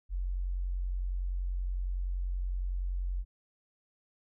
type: tone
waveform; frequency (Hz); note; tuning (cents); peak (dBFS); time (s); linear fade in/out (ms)
sine; 45.32; F#1; -35; -30; 0.09-3.25; 50
effects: none